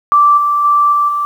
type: tone with level steps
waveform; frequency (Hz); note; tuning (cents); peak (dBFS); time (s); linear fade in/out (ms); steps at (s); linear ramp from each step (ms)
sine; 1169; D6; -8; -5 / -10 / -7 / -9 / -13; 0.12-1.25; 0; 0.37 / 0.64 / 0.92 / 1.08; 10
effects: 7-bit